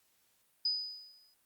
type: tone with exponential decay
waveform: sine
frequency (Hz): 4978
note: D#8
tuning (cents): 0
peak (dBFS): -27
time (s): 0.65-1.34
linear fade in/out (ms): 5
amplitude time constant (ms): 150
effects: white hiss -72 dBFS RMS until 1.45 s + Opus 48 kbps